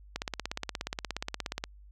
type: click train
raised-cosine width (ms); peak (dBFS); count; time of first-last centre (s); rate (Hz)
0.2; -15; 26; 0.16-1.639; 16.9
effects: added 50 Hz sine -50 dBFS peak until 1.91 s